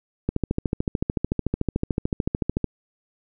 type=click train; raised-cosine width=3 ms; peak=-9 dBFS; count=33; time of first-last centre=0.29-2.643 s; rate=13.6 Hz; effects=none